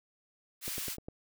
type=high-pass noise; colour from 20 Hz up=white; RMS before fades=-38 dBFS; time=0.61-0.97 s; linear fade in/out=50 ms; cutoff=1500 Hz; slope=12 dB/octave
type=click train; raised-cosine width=2 ms; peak=-28 dBFS; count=5; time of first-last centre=0.68-1.085 s; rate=9.88 Hz
effects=none